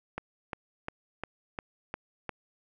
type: click train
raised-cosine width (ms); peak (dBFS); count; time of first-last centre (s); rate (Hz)
0.5; -19; 7; 0.18-2.293; 2.84
effects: none